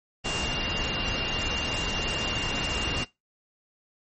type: tone in noise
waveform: sine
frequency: 2794 Hz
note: F7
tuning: in tune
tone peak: -30 dBFS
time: 0.24-3.05 s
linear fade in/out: 20 ms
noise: pink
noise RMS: -30 dBFS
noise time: 0.24-3.05 s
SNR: -3 dB
effects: noise-tail reverb RT60 0.2 s tail -20 dB re dry + MP3 32 kbps